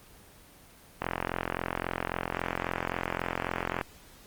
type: click train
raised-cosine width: 0.5 ms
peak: -13 dBFS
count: 123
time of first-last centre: 1.02-3.812 s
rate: 43.7 Hz
effects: pink hiss -54 dBFS RMS until 4.26 s + Opus 24 kbps